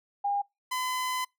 sine / sawtooth tone pair in turn, 808 / 1015 Hz, G#5 / B5, -48 / +47 cents, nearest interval major third, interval 395 cents, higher second, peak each -25 dBFS, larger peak neither, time 0.24-0.42 / 0.71-1.25 s, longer second, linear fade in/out 10 ms, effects noise-tail reverb RT60 0.2 s tail -26 dB re dry

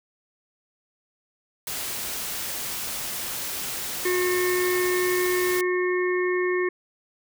white noise, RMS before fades -31 dBFS, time 1.67-5.61 s, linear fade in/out 2 ms
harmonic tone, 362.3 Hz, F#4, 36 cents flat, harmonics 1 / 3 / 5 / 6, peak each -22 / -33 / -30 / -33 dBFS, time 4.05-6.69 s, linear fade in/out 5 ms
effects none

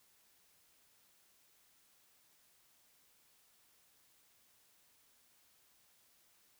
silence, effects white hiss -70 dBFS RMS until 6.59 s

